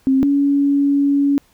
sine tone pair in turn, 266.2 / 282 Hz, C4 / C#4, +30 / +30 cents, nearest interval minor second, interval 100 cents, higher second, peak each -11 / -12 dBFS, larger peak first, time 0.07-0.23 / 0.23-1.38 s, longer second, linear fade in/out 0 ms, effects pink hiss -56 dBFS RMS until 1.53 s

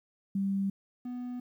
sine / triangle tone pair in turn, 196 / 246.9 Hz, G3 / B3, 0 / 0 cents, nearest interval major third, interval 400 cents, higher second, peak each -27 / -33 dBFS, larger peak first, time 0.35-0.7 / 1.05-1.4 s, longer neither, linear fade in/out 5 ms, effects 11-bit

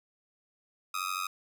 sawtooth tone with amplitude modulation, 1254 Hz, D#6, 13 cents sharp, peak -24 dBFS, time 0.94-1.27 s, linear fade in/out 5 ms, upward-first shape sine, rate 92.6 Hz, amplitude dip 95%, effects none

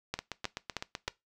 two click trains, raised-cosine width 0.2 ms, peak -18 / -15 dBFS, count 8 / 4, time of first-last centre 0.19-1.078 / 0.14-1.08 s, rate 7.88 / 3.19 Hz, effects noise-tail reverb RT60 0.2 s tail -20 dB re dry

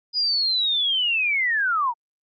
sine linear sweep, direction down, 4978 to 894 Hz, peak -19 dBFS, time 0.13-1.94 s, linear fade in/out 50 ms, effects Opus 48 kbps

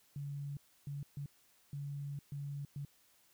sine tone bursts at uneven times, 142.1 Hz, C#3, 43 cents sharp, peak -39 dBFS, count 6, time 0.16-0.57 / 0.87-1.03 / 1.17-1.26 / 1.73-2.19 / 2.32-2.65 / 2.76-2.85 s, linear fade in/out 2 ms, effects white hiss -69 dBFS RMS until 3.33 s

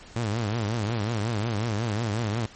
sawtooth tone with vibrato, 110.2 Hz, A2, 3 cents sharp, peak -21 dBFS, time 0.16-2.46 s, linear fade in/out 0 ms, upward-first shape triangle, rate 5.5 Hz, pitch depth 180 cents each way, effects pink hiss -48 dBFS RMS until 2.55 s + MP3 32 kbps

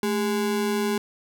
square ring-modulated tone, 311.1 Hz, D#4, in tune, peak -20 dBFS, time 0.03-0.98 s, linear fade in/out 2 ms, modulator 93.9 Hz, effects 9-bit

